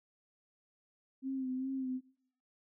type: tone with vibrato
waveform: sine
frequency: 261.9 Hz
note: C4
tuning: 2 cents sharp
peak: -34 dBFS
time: 1.22-2.01 s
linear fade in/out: 50 ms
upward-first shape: sine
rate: 2.5 Hz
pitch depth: 40 cents each way
effects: noise-tail reverb RT60 0.7 s tail -20 dB re dry